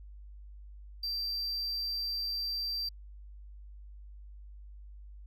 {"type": "tone", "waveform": "triangle", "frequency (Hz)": 4699, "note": "D8", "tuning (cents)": 0, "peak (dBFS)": -31, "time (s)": [1.03, 2.89], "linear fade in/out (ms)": 5, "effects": ["added 50 Hz sine -46 dBFS peak until 5.26 s"]}